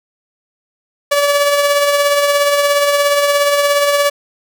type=tone with tremolo; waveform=sawtooth; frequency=574 Hz; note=D5; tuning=40 cents flat; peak=-5 dBFS; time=1.11-4.1 s; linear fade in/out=10 ms; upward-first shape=triangle; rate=17 Hz; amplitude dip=45%; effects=none